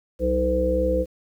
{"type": "harmonic tone with a mistuned harmonic", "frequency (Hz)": 63.7, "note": "C2", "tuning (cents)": -46, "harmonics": [1, 3, 5, 7, 8], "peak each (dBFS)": [-25, -30, -28, -32, -21], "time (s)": [0.19, 1.06], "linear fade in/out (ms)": 50, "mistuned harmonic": 3, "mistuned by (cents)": -21, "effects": ["9-bit"]}